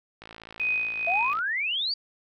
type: click train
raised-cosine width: 0.3 ms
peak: -26 dBFS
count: 66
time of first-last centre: 0.22-1.389 s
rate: 55.6 Hz
type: tone with tremolo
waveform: sine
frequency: 2504 Hz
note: D#7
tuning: 10 cents sharp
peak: -22 dBFS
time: 0.6-1.33 s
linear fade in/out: 0 ms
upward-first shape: triangle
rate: 2.2 Hz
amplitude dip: 60%
type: exponential sweep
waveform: sine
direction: up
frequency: 659.3 to 4764 Hz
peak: -25 dBFS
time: 1.07-1.94 s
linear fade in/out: 5 ms
effects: none